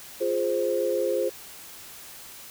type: chord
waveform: sine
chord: F minor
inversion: none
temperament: equal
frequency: 349.2 / 415.3 / 523.3 Hz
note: F4 / Ab4 / C5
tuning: 0 / 0 / 0 cents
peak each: -29 / -28 / -25 dBFS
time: 0.2-1.3 s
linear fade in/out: 20 ms
effects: white hiss -44 dBFS RMS until 2.5 s